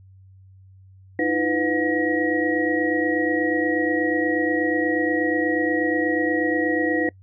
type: tone cluster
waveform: sine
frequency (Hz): 310.2 / 338.5 / 498.9 / 719 / 1902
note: D#4 / E4 / B4 / F#5 / A#6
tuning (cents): -5 / +46 / +17 / -50 / +34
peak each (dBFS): -23 / -27 / -25 / -31 / -25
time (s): 1.19-7.09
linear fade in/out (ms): 2
effects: noise-tail reverb RT60 0.1 s tail -26 dB re dry + added 95 Hz sine -46 dBFS peak until 7.22 s